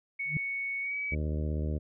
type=tone with pitch glide; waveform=sine; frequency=2220 to 2278 Hz; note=C#7 to C#7; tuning=+2 to +47 cents; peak=-31 dBFS; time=0.19-1.15 s; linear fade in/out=10 ms; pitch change=+45 cents; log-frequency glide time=0.81-0.96 s
type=tone with exponential growth; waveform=sine; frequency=152 Hz; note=D#3; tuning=40 cents flat; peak=-24 dBFS; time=0.25-0.37 s; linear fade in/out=2 ms; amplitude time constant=26 ms
type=harmonic tone; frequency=76.3 Hz; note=D#2; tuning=33 cents flat; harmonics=1 / 2 / 3 / 4 / 5 / 6 / 7 / 8; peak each=-30 / -36 / -40 / -42 / -44 / -46 / -47 / -48 dBFS; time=1.11-1.79 s; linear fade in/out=20 ms
effects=none